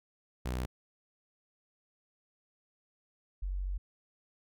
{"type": "tone pair in turn", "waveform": ["sawtooth", "sine"], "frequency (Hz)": [62.4, 46.75], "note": ["B1", "F#1"], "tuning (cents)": [19, 19], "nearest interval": "perfect fourth", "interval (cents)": 500, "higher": "first", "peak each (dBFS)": [-29, -32], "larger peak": "first", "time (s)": [[0.45, 0.66], [3.42, 3.78]], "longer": "second", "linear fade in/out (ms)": 10, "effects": []}